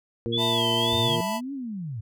harmonic tone, 116.54 Hz, A#2, in tune, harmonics 1 / 2 / 3 / 4, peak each -31 / -31 / -31 / -31 dBFS, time 0.26-1.21 s, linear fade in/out 0 ms
sine tone with vibrato, 3322 Hz, G#7, in tune, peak -24 dBFS, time 0.32-1.17 s, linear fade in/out 20 ms, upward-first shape sine, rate 1.9 Hz, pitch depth 140 cents each way
square chord, E suspended fourth, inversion none, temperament equal, 659.3 / 880 / 987.8 Hz, E5 / A5 / B5, 0 / 0 / 0 cents, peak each -32 dBFS, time 0.37-1.41 s, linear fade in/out 50 ms
sine linear two-way sweep, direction up then down, 77.8 to 284.6 to 99.9 Hz, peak -30 dBFS, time 0.92-2.01 s, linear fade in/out 10 ms, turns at 1.53 s
effects none

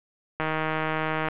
click train, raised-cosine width 0.5 ms, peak -12 dBFS, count 140, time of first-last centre 0.4-1.285 s, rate 157 Hz, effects resampled to 8000 Hz + 8-bit

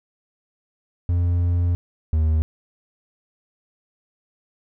triangle tone pair in turn, 87.31 / 78.66 Hz, F2 / D#2, 0 / +19 cents, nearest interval major second, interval 181 cents, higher first, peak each -15 / -14 dBFS, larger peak second, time 1.09-1.75 / 2.13-2.42 s, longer first, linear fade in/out 0 ms, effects none

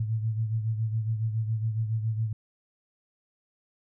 sine beating tone pair, 110 / 117.2 Hz, A2 / A#2, 0 / +10 cents, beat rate 7.2 Hz, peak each -26 / -34 dBFS, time 0-2.33 s, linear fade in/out 5 ms, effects none

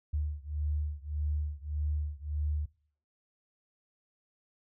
sine beating tone pair, 74 / 75.7 Hz, D2 / D#2, +14 / -47 cents, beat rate 1.7 Hz, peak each -33 / -34 dBFS, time 0.13-2.66 s, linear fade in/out 10 ms, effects noise-tail reverb RT60 0.5 s tail -22 dB re dry

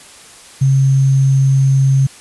sine tone with sample-and-hold, 134.8 Hz, C#3, 48 cents flat, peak -8 dBFS, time 0.61-2.07 s, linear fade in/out 10 ms, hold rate 6300 Hz, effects white hiss -39 dBFS RMS until 2.2 s + resampled to 24000 Hz

